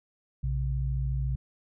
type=tone pair together; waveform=sine; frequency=59.47 / 133.5 Hz; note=A#1 / C3; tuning=+35 / +35 cents; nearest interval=octave + major second; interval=1400 cents; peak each=-28 / -30 dBFS; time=0.43-1.36 s; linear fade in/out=10 ms; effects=none